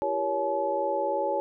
sine tone cluster, 336.5 / 394.7 / 477.2 / 560 / 858 Hz, E4 / G4 / A#4 / C#5 / A5, +36 / +12 / +41 / +18 / -44 cents, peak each -36 / -33 / -36 / -28 / -29 dBFS, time 0.02-1.4 s, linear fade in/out 0 ms, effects none

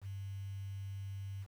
sine tone with quantisation, 98 Hz, G2, in tune, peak -40 dBFS, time 0.01-1.47 s, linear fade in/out 50 ms, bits 10, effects none

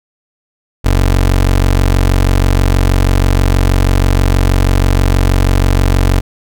25% pulse tone, 46.25 Hz, F#1, in tune, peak -4 dBFS, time 0.84-6.21 s, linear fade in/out 20 ms, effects none

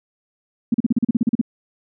sine tone bursts, 233.1 Hz, A#3, in tune, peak -12 dBFS, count 12, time 0.72-1.414 s, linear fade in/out 5 ms, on 23 ms, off 38 ms, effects none

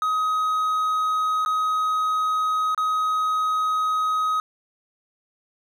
triangle tone with dropouts, 1262 Hz, D#6, 24 cents sharp, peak -18 dBFS, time 0.02-4.4 s, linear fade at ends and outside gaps 1 ms, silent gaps 1.45-1.46 / 2.747-2.777 s, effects none

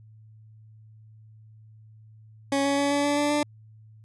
20% pulse tone with pitch steps, 277.2 / 280.1 / 283 / 286 / 289 / 292 / 295 Hz, C#4 / C#4 / C#4 / D4 / D4 / D4 / D4, 0 / +18 / +36 / -46 / -28 / -10 / +8 cents, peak -17 dBFS, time 2.52-3.43 s, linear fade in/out 2 ms, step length 130 ms, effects added 109 Hz sine -48 dBFS peak until 4.04 s + resampled to 24000 Hz

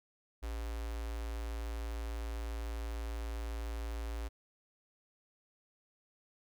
square tone with notch filter, 56.5 Hz, A1, 47 cents sharp, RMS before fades -39 dBFS, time 0.42-4.29 s, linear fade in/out 20 ms, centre 170 Hz, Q 1.1, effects none

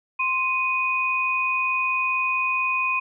sine tone pair together, 1046.5 / 2489 Hz, C6 / D#7, 0 / 0 cents, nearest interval octave + minor third, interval 1500 cents, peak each -25 / -22 dBFS, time 0.19-3 s, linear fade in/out 10 ms, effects none

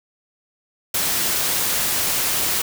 white noise, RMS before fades -21 dBFS, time 0.94-2.62 s, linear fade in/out 5 ms, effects none

